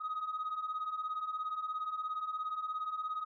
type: beating tone pair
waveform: sine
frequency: 1244.5 / 1261.5 Hz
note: D#6 / D#6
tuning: 0 / +23 cents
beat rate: 17 Hz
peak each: -39 / -35 dBFS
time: 0-3.25 s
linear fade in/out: 20 ms
effects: tanh soft clip ceiling -31 dBFS